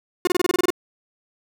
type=tone bursts; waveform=45% pulse; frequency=358.6 Hz; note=F4; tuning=46 cents sharp; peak=-16 dBFS; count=10; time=0.25-0.704 s; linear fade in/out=2 ms; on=22 ms; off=26 ms; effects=none